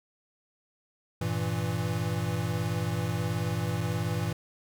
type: chord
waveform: square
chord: E diminished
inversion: first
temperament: equal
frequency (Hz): 98 / 116.54 / 164.81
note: G2 / Bb2 / E3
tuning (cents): 0 / 0 / 0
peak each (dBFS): -34 / -32 / -33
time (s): 1.21-4.33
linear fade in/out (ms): 5
effects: none